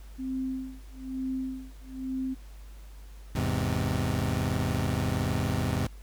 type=tone with tremolo; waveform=sine; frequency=261.6 Hz; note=C4; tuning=in tune; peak=-28 dBFS; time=0.18-2.35 s; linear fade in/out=20 ms; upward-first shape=sine; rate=1.1 Hz; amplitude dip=100%
type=chord; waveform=25% pulse; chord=E augmented; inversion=none; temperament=equal with one note detuned; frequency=82.41 / 103.83 / 130.28 Hz; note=E2 / G#2 / B#2; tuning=0 / 0 / -7 cents; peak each=-27 dBFS; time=3.35-5.87 s; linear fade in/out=5 ms
effects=added 50 Hz sine -43 dBFS peak until 6.02 s + pink hiss -58 dBFS RMS until 6.02 s